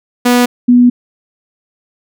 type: tone pair in turn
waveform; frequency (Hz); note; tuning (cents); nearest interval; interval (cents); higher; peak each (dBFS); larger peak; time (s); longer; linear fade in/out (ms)
sawtooth / sine; 244.8 / 244.8; B3 / B3; -15 / -15; unison; 0; neither; -3; neither; 0.25-0.46 / 0.68-0.9; second; 10
effects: none